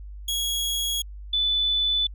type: tone pair in turn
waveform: sawtooth / sine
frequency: 3322 / 3492 Hz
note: G#7 / A7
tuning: 0 / -14 cents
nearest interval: minor second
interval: 86 cents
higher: second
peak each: -21 / -20 dBFS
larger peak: second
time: 0.28-1.02 / 1.33-2.07 s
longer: neither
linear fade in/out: 5 ms
effects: added 50 Hz sine -36 dBFS peak until 2.14 s